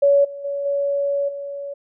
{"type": "tone with level steps", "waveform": "sine", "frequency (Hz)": 564, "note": "C#5", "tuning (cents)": 30, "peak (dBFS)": [-11, -30, -22, -18, -27], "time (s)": [0.02, 1.74], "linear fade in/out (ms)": 10, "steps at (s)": [0.24, 0.44, 0.65, 1.28], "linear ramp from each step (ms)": 10, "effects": []}